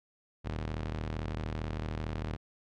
sawtooth ring-modulated tone, 77.78 Hz, D#2, in tune, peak -27 dBFS, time 0.44-2.37 s, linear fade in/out 20 ms, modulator 22.3 Hz, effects low-pass 4000 Hz 12 dB/octave

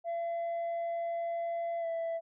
sine tone with pitch glide, 678 to 664 Hz, E5 to E5, +49 to +12 cents, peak -29 dBFS, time 0.04-2.21 s, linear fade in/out 50 ms, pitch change -37 cents, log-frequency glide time 1.79-1.86 s, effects tanh soft clip ceiling -31 dBFS

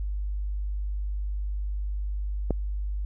click, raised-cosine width 2 ms, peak -12 dBFS, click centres 2.507 s, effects added 50 Hz sine -27 dBFS peak until 3.05 s

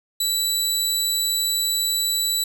20% pulse tone, 3951 Hz, B7, in tune, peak -14 dBFS, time 0.2-2.44 s, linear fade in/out 5 ms, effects none

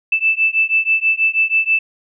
sine beating tone pair, 2637 / 2643.2 Hz, E7 / E7, 0 / +4 cents, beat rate 6.2 Hz, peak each -16 dBFS, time 0.12-1.79 s, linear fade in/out 5 ms, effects none

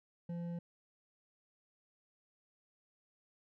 sine tone with hard clipping, 171.5 Hz, F3, 31 cents flat, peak -40 dBFS, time 0.29-0.59 s, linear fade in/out 5 ms, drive 7 dB, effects none

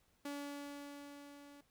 sawtooth tone with level ramp, 285.8 Hz, D4, 47 cents flat, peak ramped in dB -37 to -52 dBFS, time 0.25-1.61 s, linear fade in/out 5 ms, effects pink hiss -75 dBFS RMS until 1.7 s

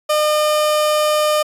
30% pulse tone, 606 Hz, D#5, 46 cents flat, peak -11 dBFS, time 0.09-1.43 s, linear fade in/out 10 ms, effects resampled to 32000 Hz

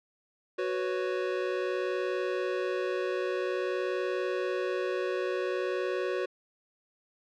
square chord, F# suspended fourth, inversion none, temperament equal, 370 / 493.9 / 554.4 Hz, F#4 / B4 / C#5, 0 / 0 / 0 cents, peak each -32 / -35 / -36 dBFS, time 0.58-6.26 s, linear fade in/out 10 ms, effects low-pass 3000 Hz 12 dB/octave

